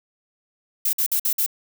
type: noise bursts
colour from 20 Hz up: violet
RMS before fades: -21 dBFS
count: 5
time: 0.85-1.463 s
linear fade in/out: 5 ms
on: 81 ms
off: 52 ms
effects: none

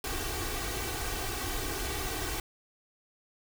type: noise with comb filter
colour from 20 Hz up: pink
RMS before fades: -34 dBFS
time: 0.04-2.4 s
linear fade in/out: 2 ms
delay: 2.6 ms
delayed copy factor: +0.75
effects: none

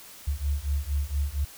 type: beating tone pair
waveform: sine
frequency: 69.3 / 73.6 Hz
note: C#2 / D2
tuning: 0 / +4 cents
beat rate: 4.3 Hz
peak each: -28 dBFS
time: 0.27-1.45 s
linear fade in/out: 10 ms
effects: white hiss -47 dBFS RMS until 1.57 s

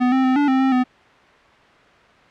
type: tone with pitch steps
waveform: square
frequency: 249.4 / 262.5 / 258.6 / 289.1 / 262.9 / 265.3 / 252.5 Hz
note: B3 / C4 / C4 / D4 / C4 / C4 / B3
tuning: +17 / +6 / -20 / -27 / +8 / +24 / +39 cents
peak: -15 dBFS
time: 0-0.84 s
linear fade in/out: 20 ms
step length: 120 ms
effects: white hiss -49 dBFS RMS until 2.3 s + low-pass 2000 Hz 12 dB/octave

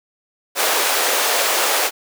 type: high-pass noise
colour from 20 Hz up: pink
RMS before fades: -18 dBFS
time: 0.55-1.91 s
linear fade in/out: 50 ms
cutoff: 450 Hz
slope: 24 dB/octave
effects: none

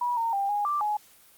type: tone with pitch steps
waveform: sine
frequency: 970 / 917 / 794 / 824 / 1177 / 839 Hz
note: B5 / A#5 / G5 / G#5 / D6 / G#5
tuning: -31 / -29 / +22 / -14 / +3 / +17 cents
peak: -24 dBFS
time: 0.01-0.97 s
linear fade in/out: 5 ms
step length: 160 ms
effects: white hiss -56 dBFS RMS until 1.37 s + Opus 32 kbps

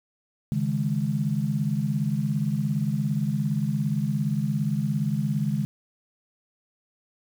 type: chord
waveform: sine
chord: C# suspended second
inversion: none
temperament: just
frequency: 138.59 / 155.92 / 207.9 Hz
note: C#3 / D#3 / G#3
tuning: 0 / +4 / +2 cents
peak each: -27 dBFS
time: 0.52-5.65 s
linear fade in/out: 0 ms
effects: 8-bit

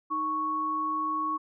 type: tone pair together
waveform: sine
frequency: 311 / 1108.3 Hz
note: D#4 / C#6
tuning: -1 / -1 cents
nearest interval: octave + minor seventh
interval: 2200 cents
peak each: -36 / -27 dBFS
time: 0.1-1.38 s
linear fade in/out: 20 ms
effects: none

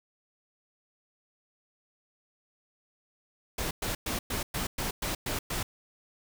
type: noise bursts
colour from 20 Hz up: pink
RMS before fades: -32 dBFS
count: 9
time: 3.58-5.63 s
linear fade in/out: 5 ms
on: 130 ms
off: 110 ms
effects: none

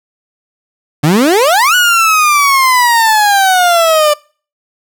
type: exponential two-way sweep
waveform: 30% pulse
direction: up then down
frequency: 138.59 to 1480 to 588 Hz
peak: -4 dBFS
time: 1.03-4.14 s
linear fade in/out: 10 ms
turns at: 1.75 s
effects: noise-tail reverb RT60 0.4 s tail -24 dB re dry

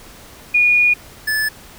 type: tone pair in turn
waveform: sine / square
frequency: 2445 / 1734.9 Hz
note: D#7 / A6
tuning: -31 / -25 cents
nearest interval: tritone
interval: 594 cents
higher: first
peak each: -10 / -17 dBFS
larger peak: first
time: 0.54-0.94 / 1.27-1.49 s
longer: first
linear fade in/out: 10 ms
effects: pink hiss -41 dBFS RMS until 1.78 s

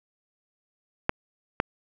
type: clicks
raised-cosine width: 0.5 ms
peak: -6 dBFS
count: 2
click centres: 1.094 / 1.601 s
effects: none

